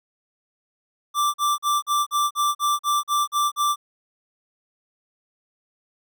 square tone bursts, 1174.7 Hz, D6, in tune, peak -19 dBFS, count 11, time 1.14-3.76 s, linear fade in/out 50 ms, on 200 ms, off 42 ms, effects none

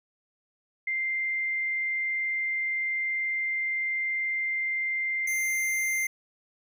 sine / square tone pair in turn, 2093 / 2093 Hz, C7 / C7, 0 / 0 cents, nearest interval unison, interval 0 cents, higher neither, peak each -26 dBFS, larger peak neither, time 0.87-5.27 / 5.27-6.07 s, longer first, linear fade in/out 5 ms, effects none

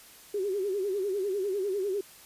sine tone with vibrato, 392 Hz, G4, in tune, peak -27 dBFS, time 0.34-2.01 s, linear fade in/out 5 ms, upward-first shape sine, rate 10 Hz, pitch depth 110 cents each way, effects white hiss -52 dBFS RMS until 2.25 s + resampled to 32000 Hz

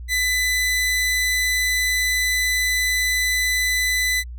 sawtooth tone, 2001 Hz, B6, 22 cents sharp, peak -15 dBFS, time 0.08-4.24 s, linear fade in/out 50 ms, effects added 60 Hz sine -31 dBFS peak until 4.38 s

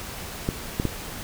clicks, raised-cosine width 3 ms, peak -10 dBFS, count 3, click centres 0.489 / 0.799 / 0.853 s, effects pink hiss -36 dBFS RMS until 1.23 s

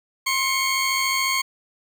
20% pulse tone pair together, 1061.5 / 2217 Hz, C6 / C#7, +25 / 0 cents, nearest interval octave + minor second, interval 1275 cents, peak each -18 dBFS, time 0.26-1.42 s, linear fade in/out 10 ms, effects none

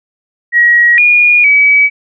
sine tone with pitch steps, 1903 / 2437 / 2280 Hz, A#6 / D#7 / C#7, +35 / -37 / +48 cents, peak -4 dBFS, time 0.52-1.9 s, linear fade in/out 50 ms, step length 460 ms, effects none

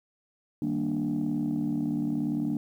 sine chord, Eb major seventh, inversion none, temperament equal, 155.56 / 196 / 233.1 / 293.7 Hz, Eb3 / G3 / Bb3 / D4, 0 / 0 / 0 / 0 cents, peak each -33 / -34 / -29 / -28 dBFS, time 0.62-2.57 s, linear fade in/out 2 ms, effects tanh soft clip ceiling -21 dBFS + 10-bit

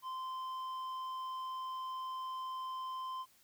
triangle tone with tanh clipping, 1037 Hz, C6, 16 cents flat, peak -40 dBFS, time 0.02-3.26 s, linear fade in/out 50 ms, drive 11 dB, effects white hiss -67 dBFS RMS until 3.43 s

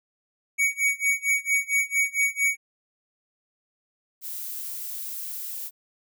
square tone with tremolo, 2247 Hz, C#7, 23 cents sharp, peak -19 dBFS, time 0.58-2.57 s, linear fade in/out 20 ms, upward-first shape sine, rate 4.4 Hz, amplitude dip 95%
violet noise, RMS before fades -34 dBFS, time 4.21-5.71 s, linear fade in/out 50 ms
effects none

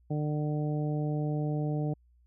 harmonic tone, 150 Hz, D3, 37 cents sharp, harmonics 1 / 2 / 3 / 4 / 5, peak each -29 / -35 / -39 / -41 / -43 dBFS, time 0.1-1.94 s, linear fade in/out 10 ms, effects added 60 Hz sine -60 dBFS peak until 2.26 s

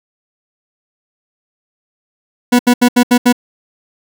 40% pulse tone bursts, 244.7 Hz, B3, 16 cents flat, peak -5 dBFS, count 6, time 2.52-3.327 s, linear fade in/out 10 ms, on 72 ms, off 75 ms, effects none

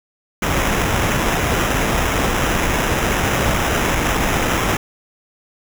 pink noise with sample-and-hold, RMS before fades -18 dBFS, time 0.42-4.77 s, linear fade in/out 5 ms, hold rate 4410 Hz, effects none

